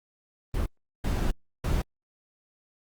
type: noise bursts at uneven times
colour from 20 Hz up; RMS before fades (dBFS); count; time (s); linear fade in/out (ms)
brown; -26; 3; 0.54-0.66 / 1.04-1.31 / 1.64-1.82; 5
effects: Opus 24 kbps